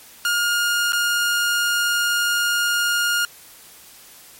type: tone with dropouts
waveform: sawtooth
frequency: 1419 Hz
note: F6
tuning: 27 cents sharp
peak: -14 dBFS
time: 0.25-3.25 s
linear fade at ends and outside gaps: 1 ms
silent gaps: 0.922-0.931 s
effects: white hiss -45 dBFS RMS until 4.39 s + MP3 64 kbps